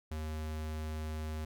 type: tone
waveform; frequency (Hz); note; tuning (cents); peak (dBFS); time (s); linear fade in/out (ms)
square; 77.78; D#2; 0; -37; 0.11-1.45; 5
effects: none